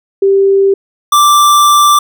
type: tone pair in turn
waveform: sine / square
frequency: 392 / 1174.7 Hz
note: G4 / D6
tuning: 0 / 0 cents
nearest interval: octave + perfect fifth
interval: 1900 cents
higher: second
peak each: -5 dBFS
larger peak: neither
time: 0.22-0.74 / 1.12-1.99 s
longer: second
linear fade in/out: 5 ms
effects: none